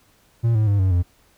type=tone with pitch steps; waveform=triangle; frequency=116.1 / 108.33 / 101.07 / 94.3 / 87.99 Hz; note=A#2 / A2 / G#2 / F#2 / F2; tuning=-7 / -26 / -47 / +33 / +13 cents; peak=-13 dBFS; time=0.43-1.03 s; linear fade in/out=20 ms; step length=120 ms; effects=pink hiss -58 dBFS RMS until 1.37 s